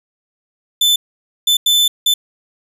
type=tone bursts at uneven times; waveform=40% pulse; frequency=3520 Hz; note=A7; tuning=in tune; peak=-9 dBFS; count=4; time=0.81-0.96 / 1.47-1.57 / 1.66-1.88 / 2.06-2.14 s; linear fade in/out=5 ms; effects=none